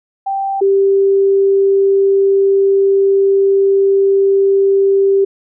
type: tone pair in turn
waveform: sine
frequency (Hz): 783 / 392.4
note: G5 / G4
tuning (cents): -2 / +2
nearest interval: octave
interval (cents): 1196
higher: first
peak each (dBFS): -15 / -8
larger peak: second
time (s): 0.26-0.61 / 0.61-5.25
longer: second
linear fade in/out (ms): 10
effects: none

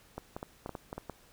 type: clicks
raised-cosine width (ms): 1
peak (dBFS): -24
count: 9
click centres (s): 0.18 / 0.365 / 0.429 / 0.661 / 0.693 / 0.752 / 0.929 / 0.98 / 1.097
effects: pink hiss -61 dBFS RMS until 1.32 s

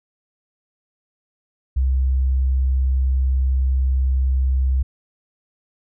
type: tone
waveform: sine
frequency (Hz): 65.41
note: C2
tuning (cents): 0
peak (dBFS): -15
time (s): 1.76-4.83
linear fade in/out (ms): 10
effects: none

